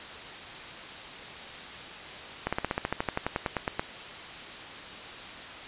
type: slowing click train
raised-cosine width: 0.5 ms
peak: -12 dBFS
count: 17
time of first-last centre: 2.47-3.795 s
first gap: 56 ms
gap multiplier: 1.05
effects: white hiss -41 dBFS RMS until 5.67 s + resampled to 8000 Hz